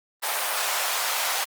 pink high-pass noise, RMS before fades -26 dBFS, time 0.22-1.45 s, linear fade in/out 20 ms, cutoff 660 Hz, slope 24 dB/octave, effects Opus 32 kbps

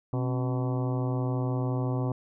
harmonic tone with a mistuned harmonic, 125.9 Hz, B2, 34 cents sharp, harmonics 1 / 2 / 3 / 4 / 5 / 6 / 7 / 8 / 9, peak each -27 / -33 / -37 / -39 / -41 / -43 / -44 / -45 / -46 dBFS, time 0.13-2.12 s, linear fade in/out 2 ms, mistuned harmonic 2, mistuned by +94 cents, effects none

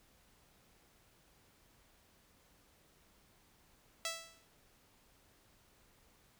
5% pulse tone with exponential decay, 659.3 Hz, E5, in tune, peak -23 dBFS, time 4.05-4.47 s, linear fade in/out 1 ms, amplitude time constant 90 ms, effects pink hiss -68 dBFS RMS until 6.39 s

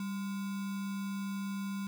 sine tone with sample-and-hold, 196.7 Hz, G3, 6 cents sharp, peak -34 dBFS, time 0-1.87 s, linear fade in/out 2 ms, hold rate 1225 Hz, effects none

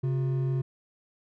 triangle tone pair together, 134.42 / 357 Hz, C3 / F4, +47 / +38 cents, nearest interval octave + perfect fourth, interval 1691 cents, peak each -23 / -35 dBFS, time 0.03-0.62 s, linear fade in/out 10 ms, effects none

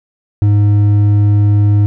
sine tone with hard clipping, 103.1 Hz, G#2, 12 cents flat, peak -8 dBFS, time 0.42-1.86 s, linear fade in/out 0 ms, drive 5 dB, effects none

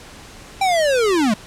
square linear sweep, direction down, 794 to 197.5 Hz, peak -15 dBFS, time 0.61-1.34 s, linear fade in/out 5 ms, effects pink hiss -40 dBFS RMS until 1.46 s + low-pass 9000 Hz 12 dB/octave

